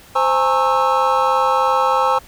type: tone cluster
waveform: triangle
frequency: 521 / 826 / 909 / 1093 / 1311 Hz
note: C5 / G#5 / A#5 / C#6 / E6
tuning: -7 / -10 / -44 / -25 / -10 cents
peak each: -18 dBFS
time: 0.15-2.19 s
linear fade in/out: 10 ms
effects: pink hiss -44 dBFS RMS until 2.27 s